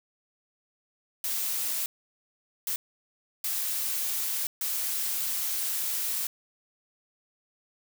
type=noise bursts at uneven times; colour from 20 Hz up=blue; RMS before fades=-30 dBFS; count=4; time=1.24-1.86 / 2.67-2.76 / 3.44-4.47 / 4.61-6.27 s; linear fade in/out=2 ms; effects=none